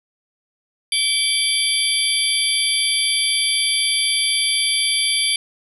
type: tone cluster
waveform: sine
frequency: 2308 / 3164 / 3460 / 4676 / 10880 Hz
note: D7 / G7 / A7 / D8 / F9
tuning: -31 / +15 / -30 / -8 / -46 cents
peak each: -23 dBFS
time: 0.92-5.36 s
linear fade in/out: 2 ms
effects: none